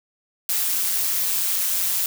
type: noise with amplitude modulation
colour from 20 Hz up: blue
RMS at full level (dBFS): -20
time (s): 0.49-2.06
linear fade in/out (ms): 2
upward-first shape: sine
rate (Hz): 182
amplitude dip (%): 55
effects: none